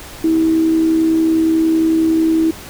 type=tone with amplitude modulation; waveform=sine; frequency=322.9 Hz; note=E4; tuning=36 cents flat; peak=-9 dBFS; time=0.24-2.51 s; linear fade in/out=5 ms; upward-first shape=sine; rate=71 Hz; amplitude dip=35%; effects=pink hiss -34 dBFS RMS until 2.69 s